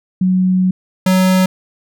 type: tone pair in turn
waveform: sine / square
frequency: 185 / 186.18 Hz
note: F#3 / F#3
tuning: 0 / +11 cents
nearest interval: unison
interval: 11 cents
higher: second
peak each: -10 dBFS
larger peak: neither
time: 0.21-0.71 / 1.06-1.46 s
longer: first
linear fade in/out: 5 ms
effects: none

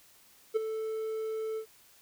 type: tone with ADSR envelope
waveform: triangle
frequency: 440 Hz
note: A4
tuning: in tune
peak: -20 dBFS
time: 0.54-1.66 s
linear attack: 24 ms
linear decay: 14 ms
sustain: -10 dB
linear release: 87 ms
effects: white hiss -60 dBFS RMS until 2.01 s

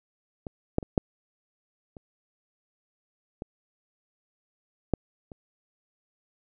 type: clicks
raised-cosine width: 2 ms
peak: -22 / -9 / -24 / -7 / -30 / -21 / -9 / -29 dBFS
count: 8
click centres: 0.468 / 0.784 / 0.828 / 0.978 / 1.968 / 3.421 / 4.937 / 5.318 s
effects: none

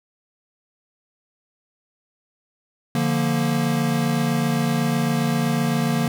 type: chord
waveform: square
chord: Bb major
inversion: first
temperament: equal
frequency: 146.83 / 174.61 / 233.1 Hz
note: D3 / F3 / Bb3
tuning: 0 / 0 / 0 cents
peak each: -24 / -26 / -23 dBFS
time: 2.95-6.08 s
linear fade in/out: 2 ms
effects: none

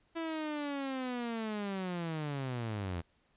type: linear sweep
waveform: sawtooth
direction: down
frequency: 333 to 82.2 Hz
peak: -31 dBFS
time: 0.15-3.02 s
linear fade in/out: 20 ms
effects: pink hiss -72 dBFS RMS until 3.36 s + resampled to 8000 Hz

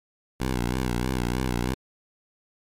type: tone with vibrato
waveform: 10% pulse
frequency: 62 Hz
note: B1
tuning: 7 cents sharp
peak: -16 dBFS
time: 0.4-1.74 s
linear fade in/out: 5 ms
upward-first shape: sine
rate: 3.2 Hz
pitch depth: 85 cents each way
effects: MP3 96 kbps

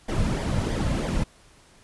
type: noise with flanger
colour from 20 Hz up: brown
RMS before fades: -25 dBFS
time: 0.08-1.24 s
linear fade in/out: 10 ms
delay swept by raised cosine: 0.72 to 2.72 ms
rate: 3.1 Hz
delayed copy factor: -0.6
effects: pink hiss -55 dBFS RMS until 1.83 s + resampled to 24000 Hz

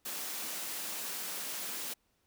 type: high-pass noise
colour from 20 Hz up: white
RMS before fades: -39 dBFS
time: 0.05-1.94 s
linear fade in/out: 10 ms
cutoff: 170 Hz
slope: 48 dB/octave
effects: pink hiss -75 dBFS RMS until 2.26 s

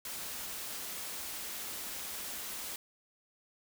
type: band-stop noise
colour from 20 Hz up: white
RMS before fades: -41 dBFS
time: 0.05-2.76 s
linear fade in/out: 2 ms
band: 100 to 150 Hz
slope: 96 dB/octave
effects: none

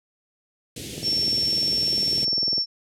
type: band-stop noise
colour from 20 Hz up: pink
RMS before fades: -33 dBFS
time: 0.76-2.25 s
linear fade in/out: 5 ms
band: 460 to 2600 Hz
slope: 24 dB/octave
type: click train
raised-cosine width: 2 ms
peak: -21 dBFS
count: 33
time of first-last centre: 0.98-2.58 s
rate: 20 Hz
type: tone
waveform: sine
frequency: 5440 Hz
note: F8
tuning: 46 cents flat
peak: -20 dBFS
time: 1.02-2.66 s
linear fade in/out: 50 ms
effects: high-pass 100 Hz 12 dB/octave + low-pass 11000 Hz 12 dB/octave

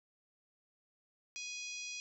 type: harmonic tone with a mistuned harmonic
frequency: 830.6 Hz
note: G#5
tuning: in tune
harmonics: 3 / 4 / 5 / 6 / 7 / 8 / 9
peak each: -45 / -51 / -52 / -50 / -46 / -57 / -59 dBFS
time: 1.36-2 s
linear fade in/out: 0 ms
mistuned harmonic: 6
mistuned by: -43 cents
effects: none

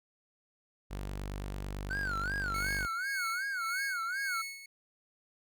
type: tone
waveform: sawtooth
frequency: 49 Hz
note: G1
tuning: in tune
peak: -33 dBFS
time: 0.9-2.87 s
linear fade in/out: 20 ms
type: tone with vibrato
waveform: triangle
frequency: 1480 Hz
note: F#6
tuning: in tune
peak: -31 dBFS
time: 1.9-4.42 s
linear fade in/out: 10 ms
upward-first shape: sine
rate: 2.7 Hz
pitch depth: 180 cents each way
type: tone with tremolo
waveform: sawtooth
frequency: 2200 Hz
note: C#7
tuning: 14 cents flat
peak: -32 dBFS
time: 2.54-4.66 s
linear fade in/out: 5 ms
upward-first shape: sine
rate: 1.8 Hz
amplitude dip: 75%
effects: none

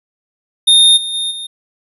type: tone with level steps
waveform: square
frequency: 3661 Hz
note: A#7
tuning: 32 cents flat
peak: -6 / -20 / -17 / -24 dBFS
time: 0.67-1.47 s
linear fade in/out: 10 ms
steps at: 0.96 / 1.13 / 1.3 s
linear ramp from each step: 20 ms
effects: resampled to 32000 Hz

